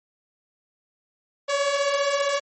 sawtooth beating tone pair, 552 / 567 Hz, C#5 / C#5, -7 / +39 cents, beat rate 15 Hz, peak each -24 / -18 dBFS, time 1.48-2.4 s, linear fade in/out 20 ms, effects MP3 32 kbps

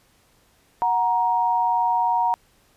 sine tone pair together, 737.2 / 940 Hz, F#5 / A#5, -7 / +14 cents, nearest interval major third, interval 421 cents, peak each -23 / -19 dBFS, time 0.82-2.34 s, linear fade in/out 0 ms, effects pink hiss -60 dBFS RMS until 2.76 s + resampled to 32000 Hz

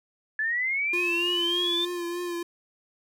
sine linear sweep, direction up, 1711 to 3600 Hz, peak -24 dBFS, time 0.39-1.85 s, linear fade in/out 2 ms
square tone with vibrato, 348.4 Hz, F4, 4 cents flat, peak -30 dBFS, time 0.93-2.43 s, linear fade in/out 5 ms, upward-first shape triangle, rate 3.3 Hz, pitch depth 36 cents each way
effects none

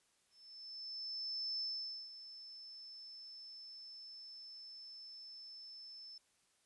sine tone with ADSR envelope, 5274 Hz, E8, in tune, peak -37 dBFS, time 0.3-6.18 s, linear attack 1300 ms, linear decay 490 ms, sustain -13 dB, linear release 3 ms, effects white hiss -75 dBFS RMS until 6.65 s + resampled to 24000 Hz

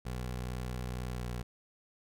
20% pulse tone with pitch glide, 62 to 60.62 Hz, B1 to B1, +7 to -32 cents, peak -31 dBFS, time 0.05-1.43 s, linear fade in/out 10 ms, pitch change -39 cents, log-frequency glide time 1.05-1.27 s, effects none

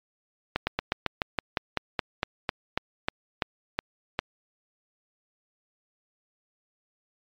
slowing click train, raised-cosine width 0.3 ms, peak -8 dBFS, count 17, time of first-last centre 0.56-4.19 s, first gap 110 ms, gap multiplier 1.09, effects low-pass 5000 Hz 12 dB/octave + MP3 96 kbps

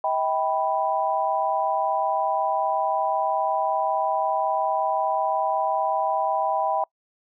sine chord, Eb augmented, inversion none, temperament equal with one note detuned, 638.6 / 784 / 987.8 Hz, Eb5 / G5 / B5, +45 / 0 / 0 cents, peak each -26 / -24 / -26 dBFS, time 0.04-6.84 s, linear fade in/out 2 ms, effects noise-tail reverb RT60 0.1 s tail -25 dB re dry

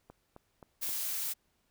click train, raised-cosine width 1 ms, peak -35 dBFS, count 4, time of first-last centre 0.1-0.892 s, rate 3.79 Hz
blue noise, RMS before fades -35 dBFS, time 0.81-1.34 s, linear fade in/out 20 ms
effects pink hiss -75 dBFS RMS until 1.7 s

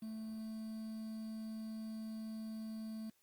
triangle tone with quantisation, 220 Hz, A3, in tune, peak -40 dBFS, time 0.02-3.1 s, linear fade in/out 5 ms, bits 10, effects white hiss -75 dBFS RMS until 3.22 s + Opus 32 kbps

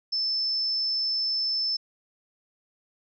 sine tone, 5274 Hz, E8, in tune, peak -24 dBFS, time 0.12-1.77 s, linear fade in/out 10 ms, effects none

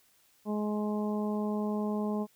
harmonic tone, 210.3 Hz, G#3, 22 cents sharp, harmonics 1 / 2 / 3 / 4 / 5, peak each -30 / -36 / -40 / -42 / -44 dBFS, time 0.45-2.27 s, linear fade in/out 50 ms, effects white hiss -66 dBFS RMS until 2.35 s

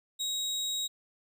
30% pulse tone, 3800 Hz, A#7, 33 cents sharp, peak -28 dBFS, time 0.19-0.88 s, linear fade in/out 20 ms, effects none

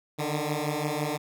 10% pulse beating tone pair, 146.83 / 152.73 Hz, D3 / D#3, 0 / -32 cents, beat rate 5.9 Hz, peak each -22 / -22 dBFS, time 0.18-1.18 s, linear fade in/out 20 ms, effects none

